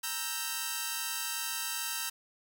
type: chord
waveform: 5% pulse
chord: E diminished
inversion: second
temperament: equal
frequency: 932.3 / 1318.5 / 1568 Hz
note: Bb5 / E6 / G6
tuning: 0 / 0 / 0 cents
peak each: -26 dBFS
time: 0.03-2.1 s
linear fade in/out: 10 ms
effects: none